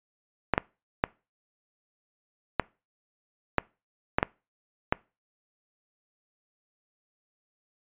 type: clicks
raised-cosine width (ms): 0.5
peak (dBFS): -6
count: 8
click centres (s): 0.537 / 0.579 / 1.039 / 2.597 / 3.583 / 4.185 / 4.229 / 4.925
effects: noise-tail reverb RT60 0.3 s tail -24 dB re dry + resampled to 8000 Hz